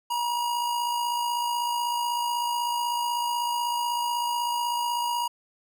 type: tone with amplitude modulation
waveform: square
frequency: 956 Hz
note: A#5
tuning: 43 cents sharp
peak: -24 dBFS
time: 0.1-5.28 s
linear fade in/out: 10 ms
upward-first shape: sine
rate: 56.1 Hz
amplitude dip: 40%
effects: none